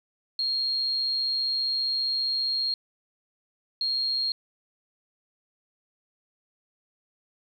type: tone bursts at uneven times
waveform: sine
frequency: 4245 Hz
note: C8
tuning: 24 cents sharp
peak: -24 dBFS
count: 2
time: 0.39-2.74 / 3.81-4.32 s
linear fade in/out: 2 ms
effects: 10-bit